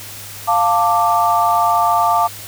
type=chord; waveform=sine; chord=D minor; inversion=first; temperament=equal with one note detuned; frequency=698.5 / 889.7 / 1174.7 Hz; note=F5 / A5 / D6; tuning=0 / +19 / 0 cents; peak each=-16 dBFS; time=0.47-2.28 s; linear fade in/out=20 ms; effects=added 102 Hz sine -39 dBFS peak until 2.47 s + white hiss -33 dBFS RMS until 2.47 s